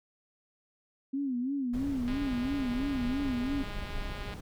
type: tone with vibrato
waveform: sine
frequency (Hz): 261.6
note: C4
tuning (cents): 0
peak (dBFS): -29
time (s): 1.13-3.63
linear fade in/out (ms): 10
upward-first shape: sine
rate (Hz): 3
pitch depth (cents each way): 140
type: noise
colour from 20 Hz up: brown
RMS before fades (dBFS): -38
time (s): 1.73-4.41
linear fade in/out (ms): 10
type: click train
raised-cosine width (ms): 0.3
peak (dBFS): -28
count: 464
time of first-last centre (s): 2.08-4.339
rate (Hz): 205
effects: none